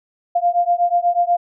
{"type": "beating tone pair", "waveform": "sine", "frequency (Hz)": [695, 703.2], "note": ["F5", "F5"], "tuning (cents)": [-9, 12], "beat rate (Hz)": 8.2, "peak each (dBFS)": -17, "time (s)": [0.35, 1.37], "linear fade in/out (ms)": 10, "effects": []}